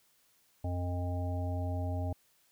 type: harmonic tone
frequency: 88.9 Hz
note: F2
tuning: 31 cents sharp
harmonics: 1 / 3 / 5 / 7 / 9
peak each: -32 / -41 / -50 / -42 / -45 dBFS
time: 0.64-2.13 s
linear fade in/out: 5 ms
effects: white hiss -69 dBFS RMS until 2.51 s